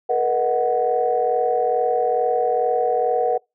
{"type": "chord", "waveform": "sine", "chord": "B dominant seventh", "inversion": "third", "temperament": "equal with one note detuned", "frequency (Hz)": [440, 482.3, 622.3, 740], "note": ["A4", "B4", "D#5", "F#5"], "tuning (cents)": [0, -41, 0, 0], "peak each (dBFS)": [-26, -20, -26, -20], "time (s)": [0.09, 3.38], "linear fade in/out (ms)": 10, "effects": ["noise-tail reverb RT60 0.2 s tail -26 dB re dry", "tanh soft clip ceiling -7 dBFS"]}